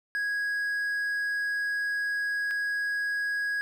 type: tone pair in turn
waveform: triangle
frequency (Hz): 1656 / 1656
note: G#6 / G#6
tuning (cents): -5 / -5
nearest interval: unison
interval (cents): 0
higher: neither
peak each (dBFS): -25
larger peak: neither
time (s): 0.15-2.51 / 2.51-3.61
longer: first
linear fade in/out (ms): 0
effects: none